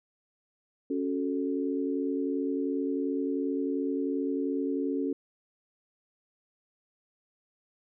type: chord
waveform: sine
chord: F# minor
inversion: second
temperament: equal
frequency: 277.2 / 370 / 440 Hz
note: C#4 / F#4 / A4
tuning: 0 / 0 / 0 cents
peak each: -29 / -34 / -34 dBFS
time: 0.9-5.13 s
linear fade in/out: 5 ms
effects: none